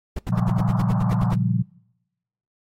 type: noise bursts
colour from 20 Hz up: brown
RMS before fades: -26 dBFS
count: 12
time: 0.16-1.345 s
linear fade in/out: 5 ms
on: 30 ms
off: 75 ms
type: chord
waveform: sine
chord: G half-diminished seventh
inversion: first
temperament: equal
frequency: 116.54 / 138.59 / 174.61 / 196 Hz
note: Bb2 / Db3 / F3 / G3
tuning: 0 / 0 / 0 / 0 cents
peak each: -22 / -26 / -23 / -27 dBFS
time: 0.29-1.63 s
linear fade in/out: 10 ms
type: band-pass noise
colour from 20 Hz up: white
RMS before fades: -34 dBFS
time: 0.32-1.34 s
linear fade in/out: 5 ms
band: 630 to 1200 Hz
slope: 48 dB/octave
effects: noise-tail reverb RT60 0.9 s tail -25 dB re dry + AAC 48 kbps